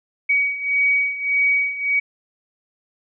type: beating tone pair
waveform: sine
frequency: 2259 / 2260.7 Hz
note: C#7 / C#7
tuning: +32 / +33 cents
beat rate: 1.7 Hz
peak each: -22 / -18 dBFS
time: 0.29-2 s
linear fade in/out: 10 ms
effects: none